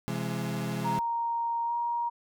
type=chord; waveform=35% pulse; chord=C augmented; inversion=none; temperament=equal with one note detuned; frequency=130.81 / 168.76 / 207.7 Hz; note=C3 / E3 / G#3; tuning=0 / +41 / 0 cents; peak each=-33 dBFS; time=0.08-0.99 s; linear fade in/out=0 ms
type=tone with pitch glide; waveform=sine; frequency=932.3 to 944.2 Hz; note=A#5 to A#5; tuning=0 to +22 cents; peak=-27 dBFS; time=0.84-2.1 s; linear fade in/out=20 ms; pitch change=+22 cents; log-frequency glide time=1.65-1.73 s
effects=none